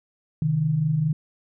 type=tone pair together; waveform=sine; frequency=130.81 / 155.56 Hz; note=C3 / D#3; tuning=0 / 0 cents; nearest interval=minor third; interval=300 cents; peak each=-27 / -20 dBFS; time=0.42-1.13 s; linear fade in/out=2 ms; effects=none